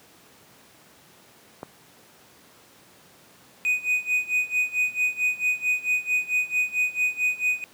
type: click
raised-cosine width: 1 ms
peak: -19 dBFS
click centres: 1.631 s
type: tone with tremolo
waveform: triangle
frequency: 2489 Hz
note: D#7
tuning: in tune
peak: -17 dBFS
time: 3.65-7.64 s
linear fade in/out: 0 ms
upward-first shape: sine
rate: 4.5 Hz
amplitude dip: 90%
effects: pink hiss -53 dBFS RMS until 7.73 s + high-pass 150 Hz 12 dB/octave